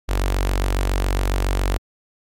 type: tone with notch filter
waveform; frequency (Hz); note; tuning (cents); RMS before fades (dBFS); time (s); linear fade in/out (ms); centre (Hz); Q
sawtooth; 47.23; F#1; +36; -20; 0.08-1.78; 20; 160; 0.71
effects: MP3 64 kbps